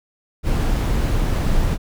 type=noise; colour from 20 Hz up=brown; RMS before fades=-18 dBFS; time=0.43-1.78 s; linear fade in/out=50 ms; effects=none